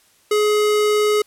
square tone, 421 Hz, G#4, 24 cents sharp, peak -15 dBFS, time 0.31-1.22 s, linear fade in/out 5 ms, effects white hiss -56 dBFS RMS until 1.26 s + low-pass 12000 Hz 12 dB/octave

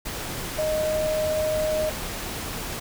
sine tone in noise, 620 Hz, D#5, 6 cents flat, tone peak -22 dBFS, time 0.58-1.9 s, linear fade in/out 10 ms, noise pink, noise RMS -32 dBFS, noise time 0.05-2.8 s, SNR +7 dB, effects none

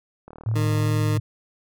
click train, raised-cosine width 1 ms, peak -27 dBFS, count 25, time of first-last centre 0.28-0.905 s, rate 38.4 Hz
sine tone with vibrato, 110 Hz, A2, in tune, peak -20 dBFS, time 0.46-1.2 s, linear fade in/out 10 ms, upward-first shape triangle, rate 2.7 Hz, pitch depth 24 cents each way
20% pulse tone, 152.8 Hz, D#3, 31 cents flat, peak -19 dBFS, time 0.55-1.18 s, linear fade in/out 10 ms
effects none

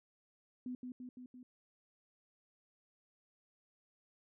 sine tone with echo, 250.6 Hz, B3, 25 cents sharp, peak -39 dBFS, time 0.66-0.75 s, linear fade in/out 2 ms, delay 170 ms, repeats 4, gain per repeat -3 dB, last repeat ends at 1.43 s, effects none

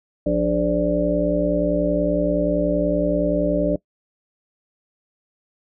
harmonic tone with a mistuned harmonic, 58.8 Hz, A#1, 16 cents sharp, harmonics 1 / 3 / 5 / 7 / 9 / 10, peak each -28 / -24 / -22 / -30 / -27 / -21 dBFS, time 0.26-3.76 s, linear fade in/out 5 ms, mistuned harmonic 9, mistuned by -39 cents, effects noise-tail reverb RT60 0.1 s tail -21 dB re dry

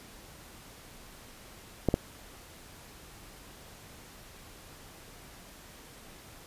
clicks, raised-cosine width 2 ms, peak -10 dBFS, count 2, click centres 1.887 / 1.941 s, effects pink hiss -51 dBFS RMS until 6.46 s + resampled to 32000 Hz

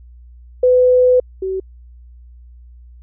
sine tone pair in turn, 502 / 379.7 Hz, B4 / F#4, +28 / +45 cents, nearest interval perfect fourth, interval 483 cents, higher first, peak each -8 / -18 dBFS, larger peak first, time 0.63-1.2 / 1.42-1.6 s, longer first, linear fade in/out 5 ms, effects added 60 Hz sine -38 dBFS peak until 3.02 s

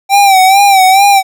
square tone with vibrato, 777 Hz, G5, 16 cents flat, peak -4 dBFS, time 0.09-1.23 s, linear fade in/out 50 ms, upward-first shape sine, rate 2.3 Hz, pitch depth 72 cents each way, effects none

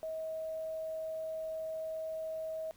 sine tone with quantisation, 638 Hz, D#5, 43 cents sharp, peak -36 dBFS, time 0.03-2.71 s, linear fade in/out 0 ms, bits 10, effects pink hiss -64 dBFS RMS until 2.76 s

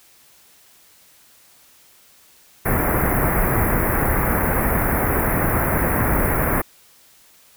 pink band-stop noise, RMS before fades -19 dBFS, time 2.65-6.62 s, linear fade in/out 10 ms, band 2100 to 11000 Hz, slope 48 dB/octave, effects white hiss -52 dBFS RMS until 7.56 s

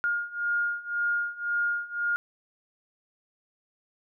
sine beating tone pair, 1418 / 1419.9 Hz, F6 / F6, +26 / +28 cents, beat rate 1.9 Hz, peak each -30 / -28 dBFS, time 0.04-2.16 s, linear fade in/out 0 ms, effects none

